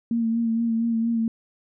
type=tone with vibrato; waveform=sine; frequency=229.2 Hz; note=A#3; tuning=29 cents flat; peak=-20 dBFS; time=0.11-1.28 s; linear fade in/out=2 ms; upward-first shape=sine; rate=4.3 Hz; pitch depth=30 cents each way; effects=none